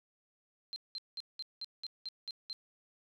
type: tone bursts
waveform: sine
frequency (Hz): 4143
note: C8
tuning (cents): -18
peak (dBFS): -38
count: 9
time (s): 0.73-2.529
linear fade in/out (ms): 0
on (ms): 31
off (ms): 190
effects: none